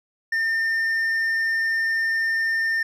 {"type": "tone with hard clipping", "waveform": "sine", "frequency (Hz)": 1808, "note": "A6", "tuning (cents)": 47, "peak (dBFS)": -21, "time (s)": [0.32, 2.83], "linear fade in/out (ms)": 5, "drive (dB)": 3, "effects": ["resampled to 32000 Hz"]}